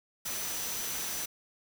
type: tone in noise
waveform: sine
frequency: 5960 Hz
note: F#8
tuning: 12 cents sharp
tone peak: -40 dBFS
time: 0.25-1.26 s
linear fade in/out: 10 ms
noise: white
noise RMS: -36 dBFS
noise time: 0.25-1.26 s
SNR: -7 dB
effects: none